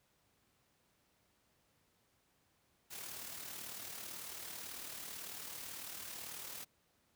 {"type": "noise with amplitude modulation", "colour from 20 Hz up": "white", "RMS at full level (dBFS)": -45, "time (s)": [2.9, 6.65], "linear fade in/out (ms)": 20, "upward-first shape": "sine", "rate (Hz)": 38.1, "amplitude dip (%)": 45, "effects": ["pink hiss -75 dBFS RMS until 7.15 s", "high-pass 60 Hz 12 dB/octave"]}